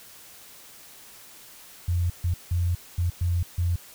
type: tone bursts at uneven times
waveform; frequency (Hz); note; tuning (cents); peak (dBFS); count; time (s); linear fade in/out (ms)
sine; 87.31; F2; 0; -21; 6; 1.88-2.1 / 2.24-2.34 / 2.51-2.75 / 2.98-3.1 / 3.21-3.43 / 3.58-3.76; 5
effects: white hiss -48 dBFS RMS until 3.94 s